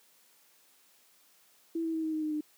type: tone with pitch steps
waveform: sine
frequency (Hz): 330 / 325.3 / 320.6 / 316 / 311.5 / 307 / 302.6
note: E4 / E4 / E4 / D#4 / D#4 / D#4 / D#4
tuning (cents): +2 / -23 / -48 / +27 / +2 / -23 / -48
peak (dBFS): -29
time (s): 1.75-2.408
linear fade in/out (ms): 5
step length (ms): 94
effects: white hiss -64 dBFS RMS until 2.57 s + high-pass 200 Hz 12 dB/octave